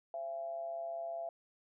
sine tone with amplitude modulation, 675 Hz, E5, 41 cents sharp, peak -35 dBFS, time 0.14-1.29 s, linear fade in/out 2 ms, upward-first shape sine, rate 145 Hz, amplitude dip 55%, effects none

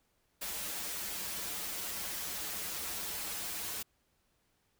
white noise with comb filter, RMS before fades -39 dBFS, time 0.41-3.83 s, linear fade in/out 10 ms, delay 7.7 ms, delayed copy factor -0.95, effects pink hiss -75 dBFS RMS until 4.79 s

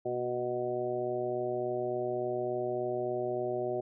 harmonic tone with a mistuned harmonic, 123.47 Hz, B2, in tune, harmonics 1 / 2 / 3 / 4 / 5 / 6, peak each -44 / -45 / -33 / -42 / -35 / -40 dBFS, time 0.05-3.81 s, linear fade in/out 10 ms, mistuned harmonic 2, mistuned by -49 cents, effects none

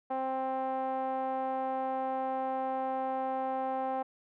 5% pulse tone with low-pass filter, 262.9 Hz, C4, 8 cents sharp, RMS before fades -33 dBFS, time 0.1-4.03 s, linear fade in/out 10 ms, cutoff 740 Hz, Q 3.4, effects none

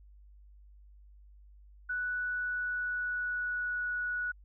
sine tone with pitch glide, 1480 to 1467.2 Hz, F#6 to F#6, 0 to -15 cents, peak -31 dBFS, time 1.89-4.32 s, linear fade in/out 10 ms, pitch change -15 cents, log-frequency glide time 2.1-3.88 s, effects added 50 Hz sine -53 dBFS peak until 4.44 s

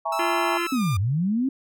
sine chord, A# half-diminished seventh, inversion second, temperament equal, 659.3 / 830.6 / 932.3 / 1108.7 Hz, E5 / G#5 / A#5 / C#6, 0 / 0 / 0 / 0 cents, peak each -29 dBFS, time 0.05-0.58 s, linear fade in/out 10 ms
sawtooth tone with pitch glide, 1315 to 1198.9 Hz, E6 to D6, -5 to +35 cents, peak -26 dBFS, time 0.12-0.97 s, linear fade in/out 5 ms, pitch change -160 cents, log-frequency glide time 0.71-0.82 s
harmonic tone, 344.5 Hz, F4, 24 cents flat, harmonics 1 / 3 / 4 / 5 / 6 / 7 / 8 / 9, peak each -27 / -32 / -33 / -34 / -35 / -35 / -36 / -37 dBFS, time 0.19-0.67 s, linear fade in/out 5 ms
sine linear two-way sweep, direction down then up, 275.8 to 87.31 to 275.8 Hz, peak -20 dBFS, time 0.72-1.49 s, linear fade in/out 5 ms, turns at 0.98 s
effects none

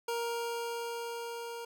25% pulse tone with level ramp, 468.3 Hz, A#4, 8 cents sharp, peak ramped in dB -28 to -36 dBFS, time 0.08-1.65 s, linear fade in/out 5 ms, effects none

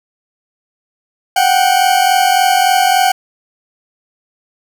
40% pulse tone pair together, 732 / 775.5 Hz, F#5 / G5, -19 / -19 cents, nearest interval minor second, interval 100 cents, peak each -11 dBFS, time 1.36-3.12 s, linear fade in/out 5 ms, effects none

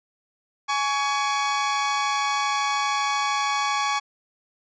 sawtooth tone pair together, 836 / 1125.6 Hz, G#5 / C#6, +11 / +26 cents, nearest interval perfect fourth, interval 515 cents, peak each -22 / -20 dBFS, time 0.68-4 s, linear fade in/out 20 ms, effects resampled to 16000 Hz

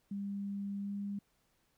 sine tone with pitch glide, 200 to 201.3 Hz, G3 to G3, +35 to +46 cents, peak -36 dBFS, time 0.11-1.19 s, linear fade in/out 5 ms, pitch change +11 cents, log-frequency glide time 0.8-0.92 s, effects pink hiss -75 dBFS RMS until 1.77 s

